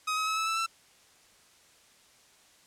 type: tone with pitch steps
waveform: sawtooth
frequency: 1261 / 1275.7 / 1290.5 / 1305.5 / 1320.6 / 1336 Hz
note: D#6 / D#6 / E6 / E6 / E6 / E6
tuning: +23 / +43 / -37 / -17 / +3 / +23 cents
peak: -24 dBFS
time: 0.07-0.664 s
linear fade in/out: 10 ms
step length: 99 ms
effects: white hiss -60 dBFS RMS until 2.66 s + low-pass 9000 Hz 12 dB/octave